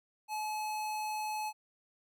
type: tone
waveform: square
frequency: 856 Hz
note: A5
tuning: 48 cents flat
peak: -35 dBFS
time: 0.28-1.53 s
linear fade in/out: 50 ms
effects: none